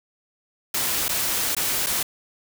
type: noise with dropouts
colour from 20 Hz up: white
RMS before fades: -24 dBFS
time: 0.74-2.03 s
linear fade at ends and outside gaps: 5 ms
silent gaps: 1.083-1.091 / 1.55-1.566 / 1.863-1.867 s
effects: none